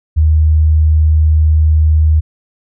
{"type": "tone", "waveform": "sine", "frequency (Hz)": 77.78, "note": "D#2", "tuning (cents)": 0, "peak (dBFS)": -6, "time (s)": [0.16, 2.21], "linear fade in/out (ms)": 20, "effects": []}